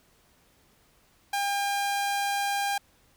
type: tone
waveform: sawtooth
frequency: 803 Hz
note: G5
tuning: 41 cents sharp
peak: -22 dBFS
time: 1.33-2.78 s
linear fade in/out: 5 ms
effects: pink hiss -63 dBFS RMS until 3.16 s